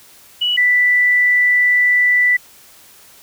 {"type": "tone pair in turn", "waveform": "sine", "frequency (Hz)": [2943, 1976.2], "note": ["F#7", "B6"], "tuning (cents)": [-10, 1], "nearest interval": "perfect fifth", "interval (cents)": 689, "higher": "first", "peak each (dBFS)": [-14, -10], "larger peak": "second", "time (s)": [[0.41, 0.57], [0.57, 2.37]], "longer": "second", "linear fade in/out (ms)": 10, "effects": ["white hiss -45 dBFS RMS until 3.22 s"]}